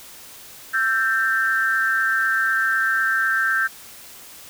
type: tone with amplitude modulation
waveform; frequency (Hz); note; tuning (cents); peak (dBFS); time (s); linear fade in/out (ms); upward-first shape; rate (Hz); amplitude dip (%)
sine; 1568; G6; 0; -13; 0.73-3.68; 20; sine; 236; 95
effects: white hiss -42 dBFS RMS until 4.49 s